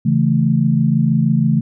sine chord, A major, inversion first, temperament equal, 138.59 / 164.81 / 220 Hz, C#3 / E3 / A3, 0 / 0 / 0 cents, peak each -16 dBFS, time 0.05-1.61 s, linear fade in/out 10 ms, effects none

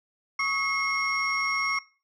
sine tone cluster, 1116 / 1274 / 2162 / 5570 Hz, C#6 / D#6 / C#7 / F8, +11 / +41 / -44 / -5 cents, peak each -28 / -33 / -25 / -33 dBFS, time 0.39-1.79 s, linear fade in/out 5 ms, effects noise-tail reverb RT60 0.4 s tail -22 dB re dry + tanh soft clip ceiling -18 dBFS

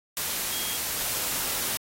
sine tone in noise, 3267 Hz, G#7, 29 cents flat, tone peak -35 dBFS, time 0.52-0.77 s, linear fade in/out 0 ms, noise white, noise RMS -29 dBFS, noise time 0.17-1.77 s, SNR -9 dB, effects AAC 48 kbps

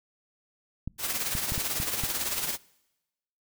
clicks, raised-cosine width 5 ms, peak -20 dBFS, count 6, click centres 0.876 / 1.352 / 1.521 / 1.579 / 1.801 / 2.037 s
white noise with tremolo, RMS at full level -28 dBFS, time 0.98-2.58 s, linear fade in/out 50 ms, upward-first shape triangle, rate 18 Hz, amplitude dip 60%
effects noise-tail reverb RT60 1.0 s tail -24 dB re dry

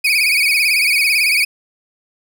35% pulse tone with vibrato, 2365 Hz, D7, 12 cents sharp, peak -10 dBFS, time 0.04-1.45 s, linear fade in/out 10 ms, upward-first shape sine, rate 18 Hz, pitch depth 120 cents each way, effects none

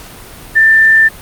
sine tone, 1781 Hz, A6, 21 cents sharp, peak -4 dBFS, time 0.55-1.09 s, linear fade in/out 20 ms, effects pink hiss -33 dBFS RMS until 1.21 s + Opus 48 kbps

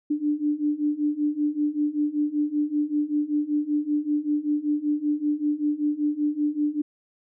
sine beating tone pair, 293.7 / 298.9 Hz, D4 / D4, 0 / +31 cents, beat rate 5.2 Hz, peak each -26 / -24 dBFS, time 0.1-6.82 s, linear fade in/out 10 ms, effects none

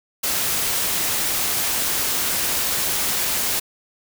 white noise, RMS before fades -22 dBFS, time 0.23-3.6 s, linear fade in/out 10 ms, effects none

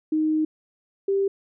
sine tone pair in turn, 311.1 / 393.2 Hz, D#4 / G4, 0 / +5 cents, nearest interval major third, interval 405 cents, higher second, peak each -19 dBFS, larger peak neither, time 0.12-0.45 / 1.08-1.28 s, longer first, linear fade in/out 5 ms, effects none

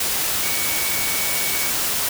sine tone in noise, 2247 Hz, C#7, 23 cents sharp, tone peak -29 dBFS, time 0.43-1.7 s, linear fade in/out 5 ms, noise white, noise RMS -22 dBFS, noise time 0-2.09 s, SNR -10 dB, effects none

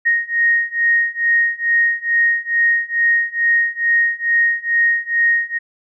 sine beating tone pair, 1864.7 / 1867 Hz, A#6 / A#6, 0 / +2 cents, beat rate 2.3 Hz, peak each -17 / -16 dBFS, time 0.05-5.59 s, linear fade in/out 20 ms, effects none

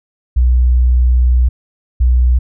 sine tone pair in turn, 61.74 / 61.74 Hz, B1 / B1, 0 / 0 cents, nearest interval unison, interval 0 cents, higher neither, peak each -7 dBFS, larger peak neither, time 0.36-1.49 / 2-2.39 s, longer first, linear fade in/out 10 ms, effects none

